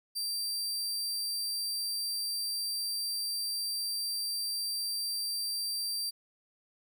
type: tone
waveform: sawtooth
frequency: 4699 Hz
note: D8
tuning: in tune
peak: -29 dBFS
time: 0.15-6.11 s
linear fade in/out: 20 ms
effects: none